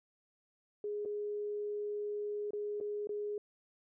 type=tone with dropouts; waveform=sine; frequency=415.3 Hz; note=G#4; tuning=in tune; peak=-35 dBFS; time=0.84-3.38 s; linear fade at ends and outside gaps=2 ms; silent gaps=1.051-1.057 / 2.507-2.533 / 2.802-2.81 / 3.072-3.092 s; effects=none